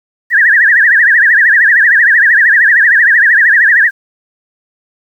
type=tone with vibrato; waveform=sine; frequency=1760 Hz; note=A6; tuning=in tune; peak=-4 dBFS; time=0.3-3.91 s; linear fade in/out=50 ms; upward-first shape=triangle; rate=13 Hz; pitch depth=210 cents each way; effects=7-bit